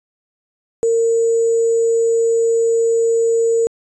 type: tone with sample-and-hold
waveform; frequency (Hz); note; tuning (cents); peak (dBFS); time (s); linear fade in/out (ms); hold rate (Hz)
sine; 458.3; A#4; -29; -12; 0.83-3.67; 0; 7350
effects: resampled to 22050 Hz